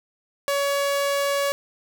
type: tone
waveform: sawtooth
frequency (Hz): 563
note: C#5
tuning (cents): +27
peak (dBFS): -17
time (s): 0.48-1.52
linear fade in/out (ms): 0
effects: none